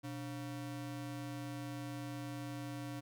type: ring-modulated tone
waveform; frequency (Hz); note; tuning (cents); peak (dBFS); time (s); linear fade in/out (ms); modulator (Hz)
square; 208.1; G#3; +4; -39; 0.03-3.01; 20; 84.3
effects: none